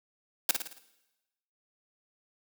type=noise with echo; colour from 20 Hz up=white; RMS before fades=-23 dBFS; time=0.49-0.51 s; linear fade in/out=2 ms; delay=55 ms; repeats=5; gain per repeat=-6 dB; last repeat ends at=0.785 s; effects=noise-tail reverb RT60 1.0 s tail -17 dB re dry + high-pass 150 Hz 12 dB/octave